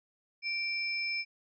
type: tone pair together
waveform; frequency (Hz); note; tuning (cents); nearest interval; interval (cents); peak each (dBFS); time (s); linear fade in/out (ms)
sine; 2349 / 5213; D7 / E8; 0 / -20; octave + major second; 1380; -32 / -37; 0.42-1.25; 50
effects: none